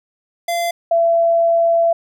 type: tone pair in turn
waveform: square / sine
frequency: 687 / 672.1 Hz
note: F5 / E5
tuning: -29 / +33 cents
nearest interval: unison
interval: 38 cents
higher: first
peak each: -18 / -11 dBFS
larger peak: second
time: 0.48-0.71 / 0.91-1.93 s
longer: second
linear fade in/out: 5 ms
effects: none